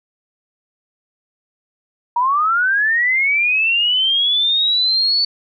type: linear sweep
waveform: sine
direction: up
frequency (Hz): 935 to 4500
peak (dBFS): -13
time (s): 2.16-5.25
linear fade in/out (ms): 5
effects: none